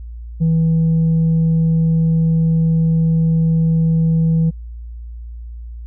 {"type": "tone with tanh clipping", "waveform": "sine", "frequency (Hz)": 162.9, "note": "E3", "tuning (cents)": -20, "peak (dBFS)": -12, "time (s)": [0.4, 4.51], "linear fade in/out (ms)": 20, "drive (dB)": 1, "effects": ["added 58 Hz sine -28 dBFS peak until 5.86 s"]}